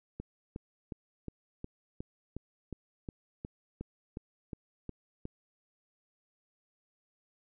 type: click train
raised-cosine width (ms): 3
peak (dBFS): -26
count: 15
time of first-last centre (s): 0.2-5.254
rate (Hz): 2.77
effects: none